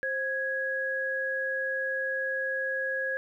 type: tone pair together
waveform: sine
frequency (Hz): 528.3 / 1661.2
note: C5 / G#6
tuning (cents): +17 / 0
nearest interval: octave + minor sixth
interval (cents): 1983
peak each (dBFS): -33 / -29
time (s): 0.03-3.17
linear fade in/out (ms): 0
effects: 11-bit